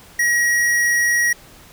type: tone with tanh clipping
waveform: sine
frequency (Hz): 1902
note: A#6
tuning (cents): +34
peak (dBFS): -16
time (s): 0.19-1.33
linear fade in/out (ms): 5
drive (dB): 18
effects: pink hiss -45 dBFS RMS until 1.72 s